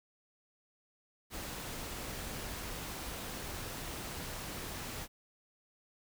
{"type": "noise", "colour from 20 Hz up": "pink", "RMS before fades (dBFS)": -42, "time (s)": [1.3, 5.08], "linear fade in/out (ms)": 50, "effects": []}